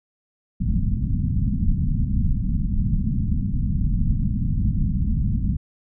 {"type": "low-pass noise", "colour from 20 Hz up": "pink", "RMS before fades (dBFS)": -21, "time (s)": [0.6, 5.57], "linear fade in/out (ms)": 10, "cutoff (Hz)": 230, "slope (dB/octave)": 48, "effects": []}